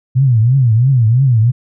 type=tone with vibrato; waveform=sine; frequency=122.4 Hz; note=B2; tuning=15 cents flat; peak=-7 dBFS; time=0.15-1.52 s; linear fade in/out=20 ms; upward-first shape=triangle; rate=3 Hz; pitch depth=240 cents each way; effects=none